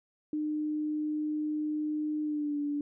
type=tone with pitch glide; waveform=sine; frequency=303.5 to 290.5 Hz; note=D#4 to D4; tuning=-43 to -19 cents; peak=-29 dBFS; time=0.33-2.81 s; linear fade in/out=2 ms; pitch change=-76 cents; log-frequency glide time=2.23-2.58 s; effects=none